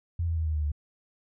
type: tone with pitch steps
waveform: sine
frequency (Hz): 85 / 82.63 / 80.32 / 78.08 / 75.9 / 73.78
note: F2 / E2 / E2 / D#2 / D#2 / D2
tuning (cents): -46 / +5 / -44 / +7 / -42 / +9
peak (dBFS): -25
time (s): 0.19-0.718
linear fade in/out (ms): 5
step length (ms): 88
effects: none